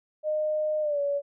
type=tone with pitch glide; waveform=sine; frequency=613 to 568.7 Hz; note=D#5 to C#5; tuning=-26 to +44 cents; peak=-24 dBFS; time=0.23-1.22 s; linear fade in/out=50 ms; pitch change=-130 cents; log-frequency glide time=0.81-1 s; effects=none